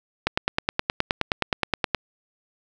click train, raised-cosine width 0.3 ms, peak -4 dBFS, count 17, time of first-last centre 0.27-1.947 s, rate 9.54 Hz, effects none

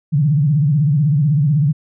sine tone with vibrato, 146.83 Hz, D3, in tune, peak -11 dBFS, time 0.12-1.73 s, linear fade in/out 20 ms, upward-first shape sine, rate 16 Hz, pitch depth 170 cents each way, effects none

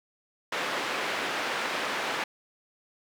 white band-pass noise, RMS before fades -31 dBFS, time 0.52-2.24 s, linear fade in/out 5 ms, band 290 to 2200 Hz, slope 12 dB/octave, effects none

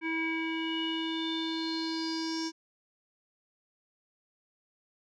square tone with low-pass filter sweep, 324.4 Hz, E4, 28 cents flat, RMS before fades -33 dBFS, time 0.01-2.52 s, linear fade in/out 50 ms, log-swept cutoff 2100 to 5800 Hz, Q 8.1, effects none

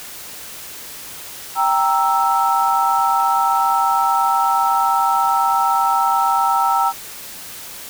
sine chord, E diminished, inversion first, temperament equal, 784 / 932.3 / 1318.5 Hz, G5 / Bb5 / E6, 0 / 0 / 0 cents, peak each -18 dBFS, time 1.55-6.93 s, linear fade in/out 50 ms, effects white hiss -34 dBFS RMS until 7.89 s

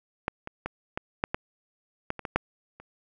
clicks, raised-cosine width 0.5 ms, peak -11 / -21 / -16 / -15 / -9 / -12 / -13 / -22 / -17 / -7 / -30 dBFS, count 11, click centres 0.281 / 0.474 / 0.66 / 0.975 / 1.239 / 1.345 / 2.104 / 2.193 / 2.252 / 2.36 / 2.8 s, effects none

